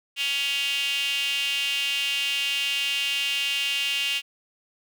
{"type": "tone with high-pass filter", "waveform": "sawtooth", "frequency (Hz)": 279.8, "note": "C#4", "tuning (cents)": 16, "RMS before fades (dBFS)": -26, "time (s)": [0.16, 4.22], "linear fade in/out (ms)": 50, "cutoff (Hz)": 2800, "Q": 7.3, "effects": []}